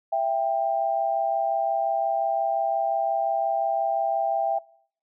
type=tone pair together; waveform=sine; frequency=664.3 / 790 Hz; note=E5 / G5; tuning=+13 / +13 cents; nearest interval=minor third; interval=300 cents; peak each=-24 dBFS; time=0.12-4.59 s; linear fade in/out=10 ms; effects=noise-tail reverb RT60 0.6 s tail -23 dB re dry